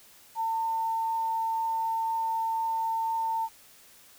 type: tone with quantisation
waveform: sine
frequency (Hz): 901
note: A5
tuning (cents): +41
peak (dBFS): -26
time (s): 0.35-3.49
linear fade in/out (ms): 50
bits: 9
effects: white hiss -55 dBFS RMS until 4.18 s